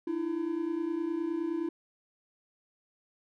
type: tone pair together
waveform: triangle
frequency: 306.3 / 336 Hz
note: D#4 / E4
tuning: -27 / +33 cents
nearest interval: major second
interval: 160 cents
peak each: -33 / -29 dBFS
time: 0.07-1.69 s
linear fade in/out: 5 ms
effects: none